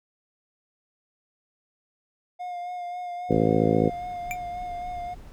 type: tone with vibrato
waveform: triangle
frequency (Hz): 712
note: F5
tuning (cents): +33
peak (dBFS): -29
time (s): 2.39-5.15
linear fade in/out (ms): 20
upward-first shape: sine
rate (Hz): 3.7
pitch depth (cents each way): 23
type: harmonic tone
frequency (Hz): 54.6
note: A1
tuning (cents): -13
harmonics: 2 / 3 / 4 / 5 / 6 / 7 / 8 / 9 / 10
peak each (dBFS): -29 / -26 / -27 / -26 / -30 / -27 / -29 / -25 / -31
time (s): 3.29-3.9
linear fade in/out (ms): 20
type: noise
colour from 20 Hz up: brown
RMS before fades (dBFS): -43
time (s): 3.32-5.32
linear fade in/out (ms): 0
type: tone with exponential decay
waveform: square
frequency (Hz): 2349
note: D7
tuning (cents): 0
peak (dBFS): -25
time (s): 4.31-4.38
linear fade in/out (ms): 0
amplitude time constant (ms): 15
effects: none